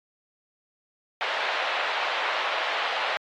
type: band-pass noise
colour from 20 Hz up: pink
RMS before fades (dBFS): -28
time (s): 1.21-3.17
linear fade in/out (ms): 0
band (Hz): 640 to 3400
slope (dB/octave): 24
effects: AAC 48 kbps